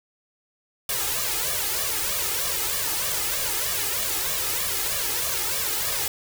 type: noise with flanger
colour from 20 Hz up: white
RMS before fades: -26 dBFS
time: 0.89-6.08 s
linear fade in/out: 2 ms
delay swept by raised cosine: 1.7 to 2.43 ms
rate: 3.2 Hz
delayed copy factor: +1
effects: none

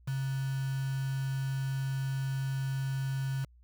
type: tone with quantisation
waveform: sine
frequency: 134.5 Hz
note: C3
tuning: 48 cents sharp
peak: -30 dBFS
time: 0.07-3.45 s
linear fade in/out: 10 ms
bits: 7
effects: added 60 Hz sine -56 dBFS peak until 3.63 s

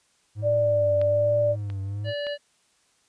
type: tone with vibrato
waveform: triangle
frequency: 103.83 Hz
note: G#2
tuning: in tune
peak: -26 dBFS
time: 0.35-2.14 s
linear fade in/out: 50 ms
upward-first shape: triangle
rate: 1.2 Hz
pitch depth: 130 cents each way
type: tone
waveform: sine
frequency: 587.3 Hz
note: D5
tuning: in tune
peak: -19 dBFS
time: 0.42-1.56 s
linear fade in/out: 50 ms
type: clicks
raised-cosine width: 0.3 ms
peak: -23 / -27 / -23 dBFS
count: 3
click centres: 1.015 / 1.701 / 2.268 s
type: harmonic tone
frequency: 580 Hz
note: D5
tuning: 22 cents flat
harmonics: 1 / 3 / 5 / 7 / 8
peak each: -28 / -37 / -37 / -43 / -50 dBFS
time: 2.04-2.38 s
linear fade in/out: 50 ms
effects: white hiss -65 dBFS RMS until 3.08 s + resampled to 22050 Hz

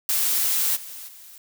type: noise with level steps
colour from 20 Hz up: blue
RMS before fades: -22 / -38 / -45 dBFS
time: 0.09-1.38 s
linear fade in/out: 2 ms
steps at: 0.75 / 1.07 s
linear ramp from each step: 20 ms
effects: none

